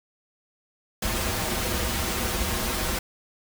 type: noise with comb filter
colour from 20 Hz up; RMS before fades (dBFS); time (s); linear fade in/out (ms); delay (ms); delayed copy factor
pink; -27; 1.02-2.99; 5; 7; -0.8
effects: none